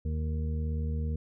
harmonic tone, 77.78 Hz, D#2, in tune, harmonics 1 / 2 / 3 / 5 / 6, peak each -29 / -37 / -40 / -55 / -45 dBFS, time 0.05-1.16 s, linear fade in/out 5 ms, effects none

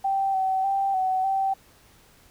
sine tone with pitch steps, 780 / 761 / 784 / 752 / 775 Hz, G5 / F#5 / G5 / F#5 / G5, -9 / +48 / 0 / +28 / -20 cents, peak -21 dBFS, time 0.04-1.54 s, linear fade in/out 10 ms, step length 300 ms, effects pink hiss -56 dBFS RMS until 2.3 s

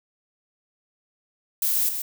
violet noise with echo, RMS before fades -23 dBFS, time 1.62-1.89 s, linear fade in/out 2 ms, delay 130 ms, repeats 1, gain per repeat -6 dB, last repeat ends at 2.02 s, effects none

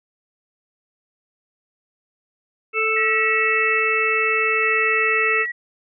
harmonic tone, 440 Hz, A4, in tune, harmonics 1 / 3 / 5 / 6, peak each -24 / -24 / -24 / -21 dBFS, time 2.73-5.46 s, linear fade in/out 50 ms
sine tone with tremolo, 1927 Hz, B6, 43 cents flat, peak -21 dBFS, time 2.96-5.52 s, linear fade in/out 10 ms, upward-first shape square, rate 0.6 Hz, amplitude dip 30%
effects none

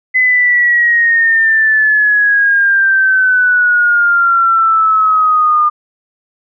sine exponential sweep, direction down, 2030 to 1208 Hz, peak -7 dBFS, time 0.14-5.7 s, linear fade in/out 20 ms, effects none

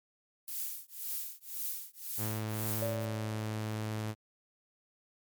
violet noise with tremolo, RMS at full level -35 dBFS, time 0.48-3.05 s, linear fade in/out 0 ms, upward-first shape triangle, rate 1.9 Hz, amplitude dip 100%
sawtooth tone, 108.4 Hz, A2, 25 cents flat, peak -30 dBFS, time 2.17-4.15 s, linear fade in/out 50 ms
sine tone with exponential decay, 574 Hz, D5, 40 cents flat, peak -31 dBFS, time 2.82-3.84 s, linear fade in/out 2 ms, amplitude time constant 220 ms
effects MP3 96 kbps

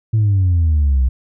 sine exponential sweep, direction down, 112.6 to 61.8 Hz, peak -9 dBFS, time 0.13-1.09 s, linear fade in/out 10 ms, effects tanh soft clip ceiling -9 dBFS

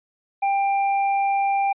sine tone with hard clipping, 792 Hz, G5, 18 cents sharp, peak -20 dBFS, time 0.42-1.73 s, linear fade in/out 10 ms, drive 7 dB, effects resampled to 8000 Hz

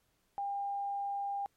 sine tone, 801 Hz, G5, 37 cents sharp, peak -33 dBFS, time 0.38-1.46 s, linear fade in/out 0 ms, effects pink hiss -75 dBFS RMS until 1.56 s + MP3 64 kbps

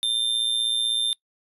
square tone with amplitude modulation, 3600 Hz, A7, 39 cents sharp, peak -19 dBFS, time 0.03-1.13 s, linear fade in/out 0 ms, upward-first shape sine, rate 116 Hz, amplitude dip 65%, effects noise-tail reverb RT60 0.1 s tail -23 dB re dry + resampled to 32000 Hz

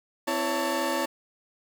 30% pulse tone cluster, 259.7 / 332.8 / 563 / 891 Hz, C4 / E4 / C#5 / A5, -13 / +17 / +27 / +22 cents, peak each -31 / -29 / -27 / -28 dBFS, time 0.27-1.06 s, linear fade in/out 10 ms, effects none

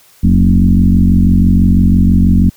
sine tone with frequency modulation, 131.7 Hz, C3, 12 cents sharp, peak -5 dBFS, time 0.23-2.5 s, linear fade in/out 10 ms, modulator 46.1 Hz, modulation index 2.5, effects white hiss -46 dBFS RMS until 2.56 s

